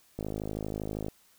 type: click train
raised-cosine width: 2 ms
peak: -21 dBFS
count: 48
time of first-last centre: 0.19-1.084 s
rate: 52.6 Hz
effects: white hiss -63 dBFS RMS until 1.38 s